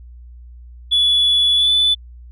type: tone with pitch glide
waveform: sine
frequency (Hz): 3422 to 3486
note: A7 to A7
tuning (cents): -49 to -17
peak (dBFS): -10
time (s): 0.91-1.95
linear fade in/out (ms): 20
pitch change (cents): +32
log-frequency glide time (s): 1.56-1.7
effects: tanh soft clip ceiling -9 dBFS + added 60 Hz sine -36 dBFS peak until 2.31 s